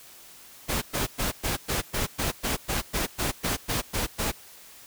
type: noise bursts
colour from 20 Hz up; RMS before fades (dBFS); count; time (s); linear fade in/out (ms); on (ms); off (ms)
pink; -27; 15; 0.68-4.32; 20; 140; 110
effects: white hiss -49 dBFS RMS until 4.86 s